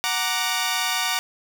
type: chord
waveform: 10% pulse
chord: Gb augmented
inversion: none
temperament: equal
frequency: 740 / 932.3 / 1174.7 Hz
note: Gb5 / Bb5 / D6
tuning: 0 / 0 / 0 cents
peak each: -18 dBFS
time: 0.04-1.19 s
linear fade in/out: 0 ms
effects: none